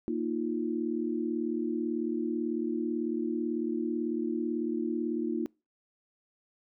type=chord; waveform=sine; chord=Bb suspended fourth; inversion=none; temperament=equal; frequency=233.1 / 311.1 / 349.2 Hz; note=Bb3 / Eb4 / F4; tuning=0 / 0 / 0 cents; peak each=-33 dBFS; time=0.08-5.46 s; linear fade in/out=0 ms; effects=noise-tail reverb RT60 0.3 s tail -26 dB re dry